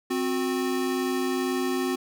square tone pair together, 261.6 / 363.8 Hz, C4 / F#4, 0 / -29 cents, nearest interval tritone, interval 571 cents, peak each -28 dBFS, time 0.1-1.96 s, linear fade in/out 10 ms, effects none

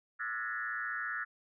sine tone with frequency modulation, 1571 Hz, G6, 3 cents sharp, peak -34 dBFS, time 0.19-1.25 s, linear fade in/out 20 ms, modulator 115 Hz, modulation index 2.4, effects none

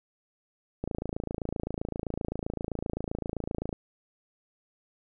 click train, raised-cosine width 2 ms, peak -18 dBFS, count 81, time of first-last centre 0.84-3.728 s, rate 27.7 Hz, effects none

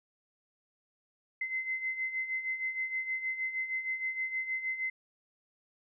sine beating tone pair, 2054 / 2060.4 Hz, C7 / C7, -33 / -27 cents, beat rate 6.4 Hz, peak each -39 / -33 dBFS, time 1.41-4.9 s, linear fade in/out 5 ms, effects none

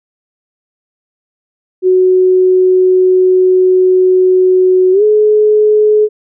sine tone with pitch glide, 370 to 425 Hz, F#4 to G#4, 0 to +40 cents, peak -5 dBFS, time 1.82-6.09 s, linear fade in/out 50 ms, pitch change +240 cents, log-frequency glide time 4.92-5.03 s, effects none

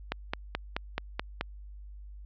click train, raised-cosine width 0.3 ms, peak -13 dBFS, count 7, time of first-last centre 0.12-1.41 s, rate 4.65 Hz, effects added 50 Hz sine -43 dBFS peak until 2.25 s + low-pass 4000 Hz 12 dB/octave

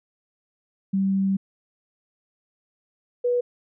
sine tone pair in turn, 193.8 / 488.3 Hz, G3 / B4, -20 / -20 cents, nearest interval octave + major third, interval 1600 cents, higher second, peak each -19 dBFS, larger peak neither, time 0.93-1.37 / 3.24-3.41 s, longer first, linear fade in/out 10 ms, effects none

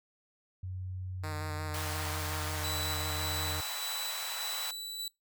sine tone with pitch glide, 92.5 to 85.81 Hz, F#2 to F2, 0 to -30 cents, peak -36 dBFS, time 0.63-3.61 s, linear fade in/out 5 ms, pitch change -130 cents, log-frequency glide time 1.19-2.02 s
5% pulse tone with vibrato, 153.2 Hz, D#3, 27 cents flat, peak -27 dBFS, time 1.23-3.61 s, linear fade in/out 10 ms, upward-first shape square, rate 5.6 Hz, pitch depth 16 cents each way
pink high-pass noise, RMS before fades -40 dBFS, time 1.74-4.71 s, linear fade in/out 2 ms, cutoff 720 Hz, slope 24 dB/octave
sawtooth tone with tremolo, 3951 Hz, B7, in tune, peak -32 dBFS, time 2.64-5.08 s, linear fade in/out 2 ms, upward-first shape square, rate 1.7 Hz, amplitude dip 30%
effects noise-tail reverb RT60 0.2 s tail -24 dB re dry

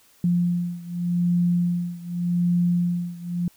sine beating tone pair, 174.61 / 175.46 Hz, F3 / F3, 0 / +8 cents, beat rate 0.85 Hz, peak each -22 / -24 dBFS, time 0.24-3.48 s, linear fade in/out 2 ms, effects white hiss -57 dBFS RMS until 3.56 s

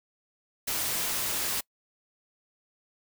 white noise, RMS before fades -30 dBFS, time 0.67-1.61 s, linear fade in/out 10 ms, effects noise-tail reverb RT60 0.1 s tail -25 dB re dry

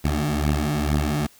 15% pulse beating tone pair, 73.1 / 75.3 Hz, D2 / D2, -7 / +44 cents, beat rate 2.2 Hz, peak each -17 dBFS, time 0.04-1.27 s, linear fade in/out 10 ms, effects white hiss -53 dBFS RMS until 1.39 s

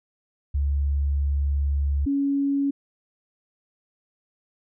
sine tone pair in turn, 70.7 / 279.4 Hz, C#2 / C#4, +35 / +14 cents, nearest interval 2 octaves, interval 2379 cents, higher second, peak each -20 dBFS, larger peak neither, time 0.54-2.06 / 2.06-2.71 s, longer first, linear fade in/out 10 ms, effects none

